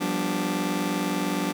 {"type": "chord", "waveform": "sawtooth", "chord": "G dominant seventh", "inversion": "third", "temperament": "just", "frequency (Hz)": [176.4, 196, 245, 294], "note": ["F3", "G3", "B3", "D4"], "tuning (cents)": [18, 0, -14, 2], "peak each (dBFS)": [-27, -26, -29, -24], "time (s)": [0, 1.53], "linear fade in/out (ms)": 20, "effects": []}